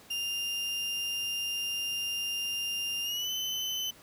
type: tone with pitch glide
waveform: 35% pulse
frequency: 2800 to 3036 Hz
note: F7 to F#7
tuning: +4 to +44 cents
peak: -29 dBFS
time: 0.1-3.91 s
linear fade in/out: 10 ms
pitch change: +140 cents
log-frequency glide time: 3.03-3.31 s
effects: pink hiss -55 dBFS RMS until 4.02 s + high-pass 80 Hz 12 dB/octave